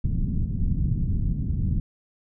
pink low-pass noise, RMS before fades -24 dBFS, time 0.04-1.8 s, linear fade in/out 5 ms, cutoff 200 Hz, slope 24 dB/octave, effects none

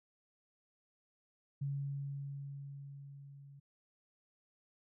sine tone with level ramp, 140 Hz, C#3, 18 cents sharp, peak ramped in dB -34 to -53 dBFS, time 1.61-3.6 s, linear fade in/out 10 ms, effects none

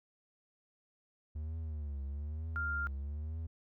triangle tone with vibrato, 74.6 Hz, D2, 28 cents sharp, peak -35 dBFS, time 1.35-3.47 s, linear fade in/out 10 ms, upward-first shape triangle, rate 1.1 Hz, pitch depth 160 cents each way
sine tone, 1397 Hz, F6, in tune, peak -34 dBFS, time 2.56-2.87 s, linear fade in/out 0 ms
effects none

